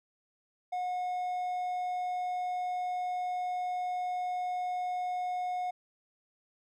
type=tone; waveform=triangle; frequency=725 Hz; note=F#5; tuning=35 cents flat; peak=-29 dBFS; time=0.72-5.71 s; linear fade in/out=10 ms; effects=none